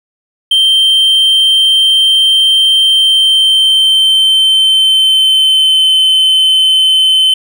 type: tone with pitch glide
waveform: triangle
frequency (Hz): 3136 to 3066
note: G7 to G7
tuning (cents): 0 to -39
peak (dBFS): -4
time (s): 0.51-7.34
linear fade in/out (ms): 5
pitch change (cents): -39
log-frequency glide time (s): 2.83-5.92
effects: none